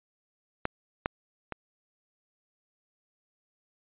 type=clicks; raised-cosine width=0.5 ms; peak=-12 / -11 / -19 dBFS; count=3; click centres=0.654 / 1.059 / 1.523 s; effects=resampled to 8000 Hz